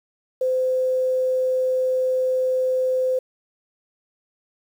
sine tone with quantisation, 514 Hz, C5, 31 cents flat, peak -18 dBFS, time 0.41-3.19 s, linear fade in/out 5 ms, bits 8, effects none

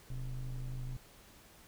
triangle ring-modulated tone, 76.1 Hz, D#2, 38 cents flat, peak -32 dBFS, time 0.1-0.97 s, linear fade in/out 5 ms, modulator 50.2 Hz, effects pink hiss -59 dBFS RMS until 1.67 s

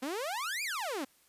sawtooth exponential two-way sweep, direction up then down, 246.9 to 2500 to 246.9 Hz, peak -30 dBFS, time 0.02-1.05 s, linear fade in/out 10 ms, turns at 0.63 s, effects white hiss -66 dBFS RMS until 1.28 s + resampled to 32000 Hz

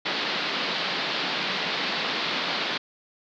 white band-pass noise, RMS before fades -28 dBFS, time 0.05-2.78 s, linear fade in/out 10 ms, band 150 to 4500 Hz, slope 48 dB/octave, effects none

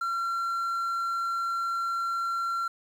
triangle tone with quantisation, 1366 Hz, F6, 39 cents flat, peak -25 dBFS, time 0.01-2.68 s, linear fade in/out 5 ms, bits 9, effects none

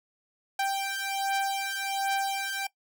sawtooth beating tone pair, 784 / 785.3 Hz, G5 / G5, 0 / +3 cents, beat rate 1.3 Hz, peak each -27 / -27 dBFS, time 0.59-2.67 s, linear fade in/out 5 ms, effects noise-tail reverb RT60 0.1 s tail -20 dB re dry

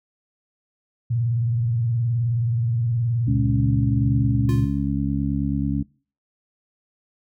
sine tone with vibrato, 117.3 Hz, A#2, 11 cents sharp, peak -19 dBFS, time 1.1-4.65 s, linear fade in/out 10 ms, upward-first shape square, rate 19 Hz, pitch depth 84 cents each way
harmonic tone, 69.3 Hz, C#2, in tune, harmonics 1 / 2 / 3 / 4, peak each -28 / -25 / -26 / -25 dBFS, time 3.27-5.83 s, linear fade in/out 10 ms
square tone with exponential decay, 349.2 Hz, F4, in tune, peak -28 dBFS, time 4.49-4.93 s, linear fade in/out 0 ms, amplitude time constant 95 ms
effects noise-tail reverb RT60 0.4 s tail -23 dB re dry

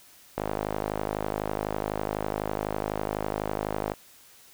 sawtooth tone with band-pass filter, 52 Hz, G#1, 3 cents sharp, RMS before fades -31 dBFS, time 0.37-3.94 s, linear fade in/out 10 ms, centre 660 Hz, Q 1.2, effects white hiss -54 dBFS RMS until 4.53 s

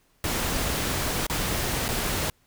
pink noise with dropouts, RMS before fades -27 dBFS, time 0.24-2.3 s, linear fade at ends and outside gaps 1 ms, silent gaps 1.267-1.298 / 1.882-1.888 s, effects pink hiss -65 dBFS RMS until 2.46 s

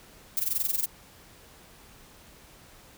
violet noise with amplitude modulation, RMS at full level -25 dBFS, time 0.37-0.86 s, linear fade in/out 0 ms, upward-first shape sine, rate 21.8 Hz, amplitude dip 85%, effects pink hiss -53 dBFS RMS until 2.97 s

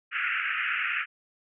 pink band-pass noise, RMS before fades -29 dBFS, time 0.11-1.06 s, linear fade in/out 50 ms, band 1300 to 2800 Hz, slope 96 dB/octave, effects none

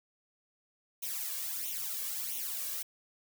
blue noise with flanger, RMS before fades -37 dBFS, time 1.02-2.83 s, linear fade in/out 10 ms, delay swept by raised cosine 0.31 to 1.81 ms, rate 1.5 Hz, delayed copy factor +0.8, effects none

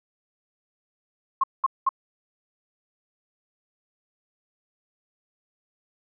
sine tone bursts, 1073 Hz, C6, 43 cents sharp, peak -17 dBFS, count 3, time 1.41-1.891 s, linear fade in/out 5 ms, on 27 ms, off 200 ms, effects none

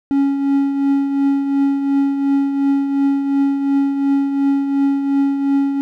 triangle tone with tremolo, 277.5 Hz, C#4, 2 cents sharp, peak -9 dBFS, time 0.11-5.81 s, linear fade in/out 0 ms, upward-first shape triangle, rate 2.8 Hz, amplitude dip 55%, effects none

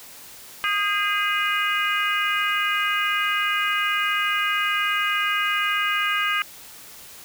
harmonic tone with a mistuned harmonic, 412.4 Hz, G#4, 12 cents flat, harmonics 3 / 4 / 5 / 6 / 7, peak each -25 / -26 / -27 / -28 / -28 dBFS, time 0.64-6.42 s, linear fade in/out 0 ms, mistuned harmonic 4, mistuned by -41 cents, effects white hiss -43 dBFS RMS until 7.24 s

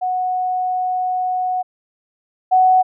sine tone pair in turn, 736 / 743.7 Hz, F#5 / F#5, -9 / +9 cents, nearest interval unison, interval 18 cents, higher second, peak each -17 / -9 dBFS, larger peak second, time 0.01-1.63 / 2.51-2.83 s, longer first, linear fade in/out 20 ms, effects none

